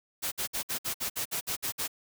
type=noise bursts; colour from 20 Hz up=white; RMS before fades=-32 dBFS; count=11; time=0.22-1.879 s; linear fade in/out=20 ms; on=99 ms; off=57 ms; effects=none